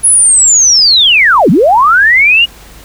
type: linear two-way sweep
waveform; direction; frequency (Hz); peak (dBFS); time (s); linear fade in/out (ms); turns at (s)
sine; down then up; 10548 to 146.83 to 2907; -3; 0.03-2.46; 20; 1.5
effects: added 50 Hz sine -36 dBFS peak until 2.84 s + pink hiss -36 dBFS RMS until 2.84 s